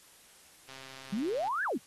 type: click train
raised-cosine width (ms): 0.2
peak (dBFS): -31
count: 106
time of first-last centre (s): 0.69-1.479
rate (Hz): 133
type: exponential two-way sweep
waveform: sine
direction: up then down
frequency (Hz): 185 to 1760 to 201.2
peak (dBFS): -29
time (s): 1.12-1.78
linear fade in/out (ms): 10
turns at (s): 1.64
effects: white hiss -58 dBFS RMS until 1.86 s + AAC 32 kbps